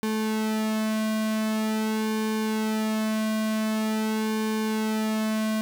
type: tone with flanger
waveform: sawtooth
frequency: 217.8 Hz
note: A3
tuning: 17 cents flat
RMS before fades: -26 dBFS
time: 0.03-5.61 s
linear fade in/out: 0 ms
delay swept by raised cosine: 1.5 to 2.27 ms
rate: 0.45 Hz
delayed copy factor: -0.8
effects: none